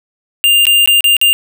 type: tone with dropouts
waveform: square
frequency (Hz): 2800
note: F7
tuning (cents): +4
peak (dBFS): -7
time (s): 0.44-1.33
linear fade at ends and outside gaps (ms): 0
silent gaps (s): 0.654-0.668 / 0.859-0.875 / 1.007-1.042 / 1.167-1.214
effects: none